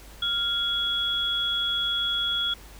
sine tone pair together, 1400 / 3350 Hz, F6 / G#7, +4 / +14 cents, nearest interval octave + minor third, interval 1510 cents, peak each -31 / -24 dBFS, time 0.22-2.54 s, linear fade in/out 5 ms, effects added 50 Hz sine -46 dBFS peak until 2.79 s + pink hiss -49 dBFS RMS until 2.79 s

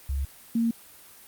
sine tone pair in turn, 68.5 / 230.4 Hz, C#2 / A#3, -20 / -20 cents, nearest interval octave + major sixth, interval 2100 cents, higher second, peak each -25 / -21 dBFS, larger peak second, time 0.09-0.25 / 0.55-0.71 s, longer neither, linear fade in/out 5 ms, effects white hiss -50 dBFS RMS until 1.27 s + Opus 32 kbps

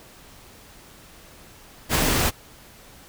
pink noise with ADSR envelope, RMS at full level -18 dBFS, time 1.89-2.31 s, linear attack 62 ms, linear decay 5 ms, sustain -3 dB, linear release 27 ms, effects pink hiss -48 dBFS RMS until 3.08 s

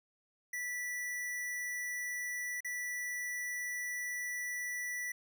square tone with dropouts, 1963 Hz, B6, 11 cents flat, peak -37 dBFS, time 0.53-5.12 s, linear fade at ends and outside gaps 5 ms, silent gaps 2.606-2.646 s, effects none

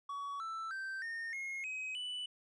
triangle tone with pitch steps, 1128 / 1326 / 1558.8 / 1832.4 / 2154 / 2532 / 2977 Hz, C#6 / E6 / G6 / A#6 / C7 / D#7 / F#7, +30 / +10 / -10 / -30 / +50 / +30 / +10 cents, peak -37 dBFS, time 0.09-2.26 s, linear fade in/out 5 ms, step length 310 ms, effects resampled to 24000 Hz

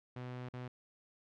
sawtooth tone with dropouts, 125 Hz, B2, 21 cents sharp, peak -38 dBFS, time 0.16-0.68 s, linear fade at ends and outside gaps 5 ms, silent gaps 0.489-0.536 s, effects low-pass 3000 Hz 12 dB/octave

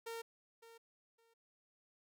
sawtooth tone with echo, 458.9 Hz, A#4, 27 cents flat, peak -39 dBFS, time 0.06-0.22 s, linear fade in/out 10 ms, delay 560 ms, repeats 2, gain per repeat -14 dB, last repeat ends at 1.34 s, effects none

